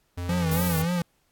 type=tone; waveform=square; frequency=88.2 Hz; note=F2; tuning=18 cents sharp; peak=-30 dBFS; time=0.17-0.85 s; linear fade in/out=10 ms
type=tone with vibrato; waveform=square; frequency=169.4 Hz; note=E3; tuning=48 cents sharp; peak=-24 dBFS; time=0.29-1.02 s; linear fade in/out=2 ms; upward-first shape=sine; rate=3.5 Hz; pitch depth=94 cents each way
type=noise; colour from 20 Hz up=violet; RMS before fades=-31 dBFS; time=0.51-0.82 s; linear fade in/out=5 ms
effects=pink hiss -69 dBFS RMS until 1.31 s + AAC 64 kbps